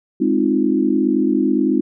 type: chord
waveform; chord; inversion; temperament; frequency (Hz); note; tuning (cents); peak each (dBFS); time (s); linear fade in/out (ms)
sine; F minor seventh; first; equal; 207.7 / 261.6 / 311.1 / 349.2; Ab3 / C4 / Eb4 / F4; 0 / 0 / 0 / 0; -21 / -18 / -18 / -21; 0.2-1.81; 10
effects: none